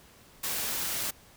white noise, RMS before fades -32 dBFS, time 0.43-1.11 s, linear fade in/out 10 ms, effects pink hiss -56 dBFS RMS until 1.36 s

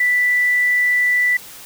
sine tone, 1975.5 Hz, B6, in tune, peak -13 dBFS, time 0-1.37 s, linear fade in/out 5 ms, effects white hiss -38 dBFS RMS until 1.65 s

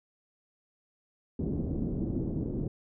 white low-pass noise, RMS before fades -32 dBFS, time 1.39-2.68 s, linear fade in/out 5 ms, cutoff 330 Hz, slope 24 dB/octave, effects none

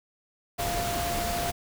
sine tone in noise, 695 Hz, F5, 9 cents flat, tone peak -30 dBFS, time 0.58-1.52 s, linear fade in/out 20 ms, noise pink, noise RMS -31 dBFS, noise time 0.58-1.52 s, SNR -2 dB, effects none

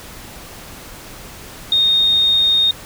sine tone, 3697 Hz, A#7, 15 cents flat, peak -11 dBFS, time 1.72-2.71 s, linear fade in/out 2 ms, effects pink hiss -36 dBFS RMS until 2.85 s

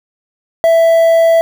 triangle tone with quantisation, 661 Hz, E5, 5 cents sharp, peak -4 dBFS, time 0.64-1.41 s, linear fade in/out 0 ms, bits 5, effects none

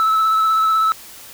sine tone with vibrato, 1307 Hz, E6, 15 cents flat, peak -10 dBFS, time 0-0.92 s, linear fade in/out 0 ms, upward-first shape sine, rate 16 Hz, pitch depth 20 cents each way, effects tanh soft clip ceiling -12 dBFS + white hiss -39 dBFS RMS until 1.33 s

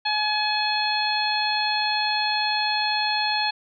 harmonic tone with a mistuned harmonic, 848 Hz, G#5, 36 cents sharp, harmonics 1 / 2 / 3 / 4 / 5, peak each -25 / -29 / -29 / -31 / -26 dBFS, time 0.05-3.51 s, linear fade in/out 10 ms, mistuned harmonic 5, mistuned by +17 cents, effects none

